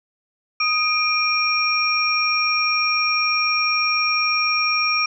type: tone cluster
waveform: sine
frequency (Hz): 1248 / 2394 / 5570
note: D#6 / D7 / F8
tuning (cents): +5 / +33 / -5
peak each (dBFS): -23 / -20 / -22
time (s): 0.6-5.06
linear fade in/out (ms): 5
effects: none